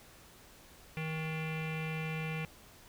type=tone with low-pass filter; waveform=square; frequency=158.4 Hz; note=D#3; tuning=31 cents sharp; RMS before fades=-37 dBFS; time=0.97-2.45 s; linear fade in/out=0 ms; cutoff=2500 Hz; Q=6.9; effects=pink hiss -57 dBFS RMS until 2.88 s

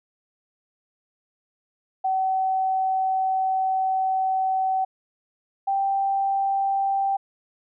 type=tone pair in turn; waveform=sine; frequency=760 / 784.1 Hz; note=F#5 / G5; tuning=+46 / 0 cents; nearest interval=minor second; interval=54 cents; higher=second; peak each=-20 dBFS; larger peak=neither; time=2.04-4.85 / 5.67-7.17 s; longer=first; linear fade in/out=10 ms; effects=none

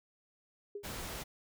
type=tone with exponential decay; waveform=sine; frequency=407.7 Hz; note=G#4; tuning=32 cents flat; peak=-36 dBFS; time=0.75-0.92 s; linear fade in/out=5 ms; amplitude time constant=36 ms
type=noise; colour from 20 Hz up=pink; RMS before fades=-42 dBFS; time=0.83-1.24 s; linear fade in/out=20 ms
effects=none

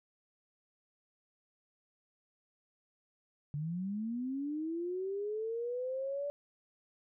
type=linear sweep; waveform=sine; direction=up; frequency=141.8 to 580 Hz; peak=-34 dBFS; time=3.54-6.3 s; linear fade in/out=0 ms; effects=none

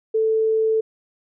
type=tone; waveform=sine; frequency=441.3 Hz; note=A4; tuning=5 cents sharp; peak=-16 dBFS; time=0.14-0.81 s; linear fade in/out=10 ms; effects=none

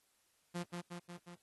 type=tone with echo; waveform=sawtooth; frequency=174.7 Hz; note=F3; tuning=1 cent sharp; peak=-34 dBFS; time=0.54-0.64 s; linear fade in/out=20 ms; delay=180 ms; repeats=4; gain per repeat=-3 dB; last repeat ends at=1.36 s; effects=white hiss -75 dBFS RMS until 1.42 s + AAC 32 kbps

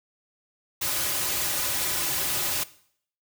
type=noise with comb filter; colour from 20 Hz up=white; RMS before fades=-27 dBFS; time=0.81-2.64 s; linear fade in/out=10 ms; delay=4.4 ms; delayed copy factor=-0.7; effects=noise-tail reverb RT60 0.6 s tail -18 dB re dry

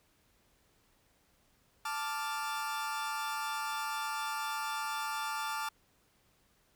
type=chord; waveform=40% pulse; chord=D minor; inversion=second; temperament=equal; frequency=880 / 1174.7 / 1396.9 Hz; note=A5 / D6 / F6; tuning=0 / 0 / 0 cents; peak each=-37 / -38 / -39 dBFS; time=1.85-5.69 s; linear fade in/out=5 ms; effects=pink hiss -70 dBFS RMS until 6.75 s

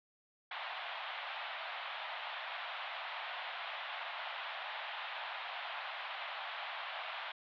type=band-pass noise; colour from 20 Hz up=pink; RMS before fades=-43 dBFS; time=0.51-7.32 s; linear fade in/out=5 ms; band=660 to 3700 Hz; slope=48 dB/octave; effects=none

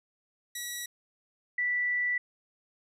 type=tone pair in turn; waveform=10% pulse / sine; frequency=1934 / 1966.7 Hz; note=B6 / B6; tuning=-37 / -8 cents; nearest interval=unison; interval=29 cents; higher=second; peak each=-26 / -26 dBFS; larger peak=neither; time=0.55-0.86 / 1.58-2.18 s; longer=second; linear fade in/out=5 ms; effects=none

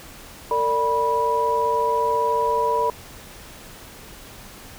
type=tone cluster; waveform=sine; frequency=454.6 / 589 / 979 Hz; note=A#4 / D5 / B5; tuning=-43 / +5 / -15 cents; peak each=-23 / -27 / -20 dBFS; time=0.51-2.9 s; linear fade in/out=2 ms; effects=pink hiss -42 dBFS RMS until 4.78 s

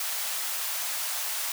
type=high-pass noise; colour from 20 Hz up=white; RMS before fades=-31 dBFS; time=0-1.52 s; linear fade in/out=2 ms; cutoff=630 Hz; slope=24 dB/octave; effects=none

